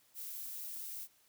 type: noise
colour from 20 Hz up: violet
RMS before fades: -44 dBFS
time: 0.14-1.08 s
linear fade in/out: 50 ms
effects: white hiss -69 dBFS RMS until 1.28 s